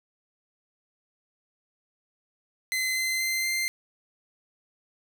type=tone with pitch steps; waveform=sawtooth; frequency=2050 / 2063 / 2076 / 2089 Hz; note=C7 / C7 / C7 / C7; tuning=-36 / -25 / -14 / -3 cents; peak=-22 dBFS; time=2.72-3.68 s; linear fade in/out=0 ms; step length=240 ms; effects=none